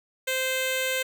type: tone with notch filter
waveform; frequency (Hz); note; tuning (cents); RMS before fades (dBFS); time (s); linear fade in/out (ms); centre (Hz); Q
10% pulse; 520; C5; -11; -27; 0.27-1.03; 10; 1100; 1.9
effects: none